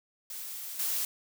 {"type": "noise with level steps", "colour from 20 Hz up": "blue", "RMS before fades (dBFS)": [-40, -31], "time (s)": [0.3, 1.05], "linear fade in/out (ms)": 2, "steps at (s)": 0.79, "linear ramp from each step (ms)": 5, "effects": []}